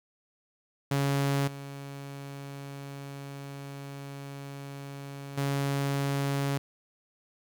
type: tone with level steps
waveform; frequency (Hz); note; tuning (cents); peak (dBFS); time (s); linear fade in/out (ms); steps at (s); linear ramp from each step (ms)
sawtooth; 139.6; C#3; +13; -21 / -35 / -23; 0.91-6.58; 5; 1.47 / 5.37; 10
effects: 10-bit